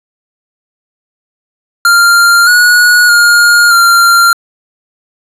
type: tone with pitch steps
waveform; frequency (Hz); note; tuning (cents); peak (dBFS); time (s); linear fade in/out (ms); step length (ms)
square; 1394 / 1456 / 1420 / 1385; F6 / F#6 / F6 / F6; -4 / -28 / +28 / -15; -4; 1.85-4.33; 2; 620
effects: resampled to 32000 Hz + 7-bit